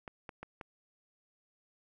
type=clicks; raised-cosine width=0.5 ms; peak=-28 dBFS; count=4; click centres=0.078 / 0.292 / 0.43 / 0.612 s; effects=none